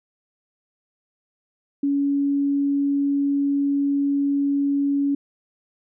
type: tone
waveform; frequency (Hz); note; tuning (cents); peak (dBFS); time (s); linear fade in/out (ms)
sine; 281.5; C#4; +27; -18; 1.83-5.15; 5
effects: none